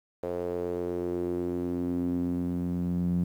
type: tone with band-pass filter sweep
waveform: sawtooth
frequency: 88.1 Hz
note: F2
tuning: 16 cents sharp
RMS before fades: -30 dBFS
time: 0.23-3.24 s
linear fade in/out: 5 ms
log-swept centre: 500 to 180 Hz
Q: 4.3
effects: 10-bit